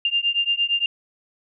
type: beating tone pair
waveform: sine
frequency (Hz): 2794 / 2802.7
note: F7 / F7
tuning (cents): 0 / +5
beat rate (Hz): 8.7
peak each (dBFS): -22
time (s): 0.05-0.86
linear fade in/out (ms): 2
effects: none